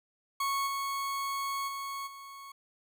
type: tone with level steps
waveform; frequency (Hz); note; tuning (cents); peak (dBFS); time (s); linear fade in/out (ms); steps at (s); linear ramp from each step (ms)
40% pulse; 1104; C#6; -7; -28 / -31 / -35 / -44; 0.4-2.52; 5; 0.66 / 1.67 / 2.06; 20
effects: none